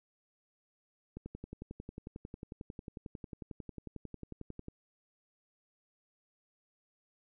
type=click train; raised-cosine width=3 ms; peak=-30 dBFS; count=40; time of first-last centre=1.17-4.684 s; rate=11.1 Hz; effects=none